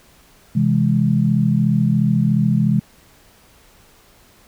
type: chord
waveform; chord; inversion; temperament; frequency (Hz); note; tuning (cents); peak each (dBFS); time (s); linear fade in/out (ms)
sine; C augmented; none; equal; 130.81 / 164.81 / 207.7; C3 / E3 / G#3; 0 / 0 / 0; -18 / -18 / -17; 0.55-2.8; 10
effects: pink hiss -51 dBFS RMS until 4.47 s